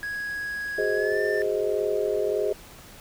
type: tone with pitch glide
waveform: triangle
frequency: 1661.2 to 1780.4 Hz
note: G#6 to A6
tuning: 0 to +20 cents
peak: -27 dBFS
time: 0.03-1.42 s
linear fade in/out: 0 ms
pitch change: +120 cents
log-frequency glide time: 0.94-1.2 s
type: chord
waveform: sine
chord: Ab dominant seventh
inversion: third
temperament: just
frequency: 373.8 / 415.3 / 519.1 / 623 Hz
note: Gb4 / Ab4 / C5 / Eb5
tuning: +18 / 0 / -14 / +2 cents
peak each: -30 / -25 / -31 / -29 dBFS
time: 0.78-2.53 s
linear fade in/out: 5 ms
effects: pink hiss -47 dBFS RMS until 3 s